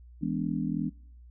sine chord, E dominant seventh, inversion none, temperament equal with one note detuned, 164.81 / 207.7 / 246.9 / 289.8 Hz, E3 / G#3 / B3 / D4, 0 / 0 / 0 / -23 cents, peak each -33 dBFS, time 0.21-0.9 s, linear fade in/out 20 ms, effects noise-tail reverb RT60 0.6 s tail -24 dB re dry + added 60 Hz sine -48 dBFS peak until 1.3 s

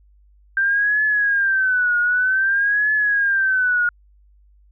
sine tone with vibrato, 1571 Hz, G6, 3 cents sharp, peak -15 dBFS, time 0.57-3.89 s, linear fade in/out 2 ms, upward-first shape triangle, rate 0.53 Hz, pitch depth 160 cents each way, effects added 50 Hz sine -50 dBFS peak until 4.71 s

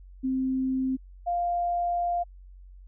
sine tone pair in turn, 261.6 / 698.4 Hz, C4 / F5, 0 / 0 cents, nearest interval octave + perfect fourth, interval 1700 cents, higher second, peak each -24 dBFS, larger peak neither, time 0.23-0.97 / 1.26-2.24 s, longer second, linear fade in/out 20 ms, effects added 46 Hz sine -45 dBFS peak until 2.87 s

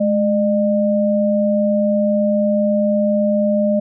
sine tone pair together, 211 / 605 Hz, G#3 / D#5, +28 / -49 cents, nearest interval octave + tritone, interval 1823 cents, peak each -16 dBFS, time 0-3.8 s, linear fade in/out 10 ms, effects none

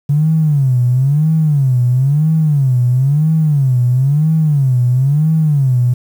triangle tone with vibrato, 140 Hz, C#3, 18 cents sharp, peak -5 dBFS, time 0.09-5.94 s, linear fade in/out 10 ms, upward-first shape sine, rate 1 Hz, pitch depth 230 cents each way, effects tanh soft clip ceiling -7 dBFS + 7-bit

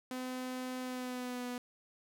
sawtooth tone with pitch glide, 254.8 to 246.5 Hz, C4 to B3, -46 to -3 cents, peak -34 dBFS, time 0.11-1.58 s, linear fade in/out 2 ms, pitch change -57 cents, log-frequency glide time 0.8-1.47 s, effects none

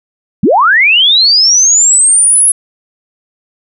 sine linear sweep, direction up, 144.9 to 10760 Hz, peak -4 dBFS, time 0.43-2.52 s, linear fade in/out 5 ms, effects none

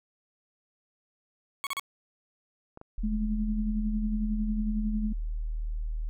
20% pulse tone bursts, 1108.7 Hz, C#6, in tune, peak -25 dBFS, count 3, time 1.64-1.796 s, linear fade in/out 0 ms, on 28 ms, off 36 ms
clicks, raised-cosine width 1 ms, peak -30 / -30 dBFS, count 2, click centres 2.774 / 2.814 s
sine tone, 38.89 Hz, D#1, in tune, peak -29 dBFS, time 2.98-6.09 s, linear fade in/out 0 ms
sine tone with tremolo, 213 Hz, G#3, 44 cents sharp, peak -26 dBFS, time 3.03-5.13 s, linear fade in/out 10 ms, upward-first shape sine, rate 11 Hz, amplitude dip 45%
effects none

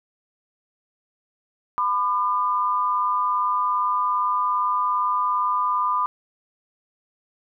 sine tone pair together, 1002.5 / 1205 Hz, B5 / D6, +26 / +44 cents, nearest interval minor third, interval 318 cents, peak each -22 dBFS, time 1.78-6.06 s, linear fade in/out 0 ms, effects none

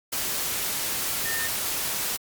sine tone in noise, 1818 Hz, A#6, 44 cents flat, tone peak -30 dBFS, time 1.25-1.48 s, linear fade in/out 10 ms, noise white, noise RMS -28 dBFS, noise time 0.12-2.17 s, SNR -5 dB, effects Opus 48 kbps

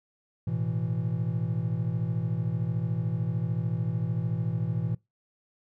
triangle chord, A suspended second, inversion none, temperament equal, 110 / 123.47 / 164.81 Hz, A2 / B2 / E3, 0 / 0 / 0 cents, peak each -29 dBFS, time 0.47-4.95 s, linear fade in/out 5 ms, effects noise-tail reverb RT60 0.2 s tail -23 dB re dry

